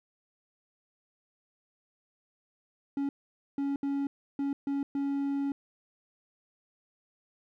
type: tone bursts at uneven times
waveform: triangle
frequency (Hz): 279.3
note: C#4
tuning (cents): +13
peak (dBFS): -26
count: 6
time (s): 2.97-3.09 / 3.58-3.76 / 3.83-4.07 / 4.39-4.53 / 4.67-4.83 / 4.95-5.52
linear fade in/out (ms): 2
effects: none